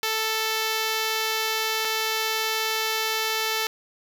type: tone pair in turn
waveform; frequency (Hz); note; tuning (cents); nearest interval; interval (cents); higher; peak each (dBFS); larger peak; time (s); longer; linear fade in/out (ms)
5% pulse; 440.7 / 440.7; A4 / A4; +3 / +3; unison; 0; neither; -12; neither; 0.03-1.85 / 1.85-3.67; neither; 2
effects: none